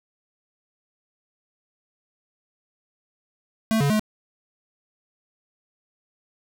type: tone with pitch steps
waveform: square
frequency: 221.7 / 141.9 / 214.3 Hz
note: A3 / C#3 / A3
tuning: +13 / +41 / -45 cents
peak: -19 dBFS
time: 3.71-3.995 s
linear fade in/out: 0 ms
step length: 95 ms
effects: none